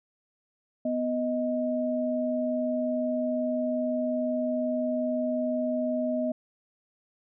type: tone pair together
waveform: sine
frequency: 248.4 / 626 Hz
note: B3 / D#5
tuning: +10 / +10 cents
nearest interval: octave + major third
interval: 1600 cents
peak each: -28 dBFS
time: 0.85-6.32 s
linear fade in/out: 5 ms
effects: none